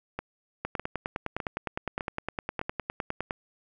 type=two click trains; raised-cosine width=0.5 ms; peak=-15 / -17 dBFS; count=27 / 5; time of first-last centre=0.65-3.308 / 0.19-2.614 s; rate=9.78 / 1.65 Hz; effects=none